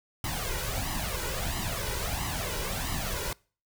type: noise with flanger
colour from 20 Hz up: pink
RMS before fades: -32 dBFS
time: 0.24-3.33 s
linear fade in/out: 2 ms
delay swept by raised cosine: 0.99 to 2.09 ms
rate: 1.5 Hz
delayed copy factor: +0.7
effects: noise-tail reverb RT60 0.4 s tail -25 dB re dry